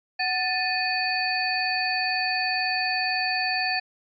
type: tone cluster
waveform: sine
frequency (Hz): 747 / 1766 / 2490 / 4508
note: F#5 / A6 / D#7 / C#8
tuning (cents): +16 / +6 / +1 / +28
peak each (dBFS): -28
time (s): 0.19-3.8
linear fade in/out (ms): 10
effects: MP3 96 kbps